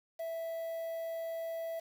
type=tone with quantisation; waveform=triangle; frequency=659.3 Hz; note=E5; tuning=in tune; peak=-34 dBFS; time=0.19-1.8 s; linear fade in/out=10 ms; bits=9; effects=none